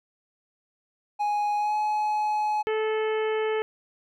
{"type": "tone with pitch glide", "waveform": "triangle", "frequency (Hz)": [830.6, 847.6], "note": ["G#5", "G#5"], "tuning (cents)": [0, 35], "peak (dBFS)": -21, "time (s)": [1.19, 2.63], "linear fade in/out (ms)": 20, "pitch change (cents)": 35, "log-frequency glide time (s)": [1.57, 1.75]}
{"type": "harmonic tone", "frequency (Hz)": 435.4, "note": "A4", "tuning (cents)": -18, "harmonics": [1, 2, 3, 4, 5, 6, 7], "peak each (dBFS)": [-24, -34, -38, -38, -38, -44, -43], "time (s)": [2.67, 3.62], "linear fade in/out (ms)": 0}
{"effects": []}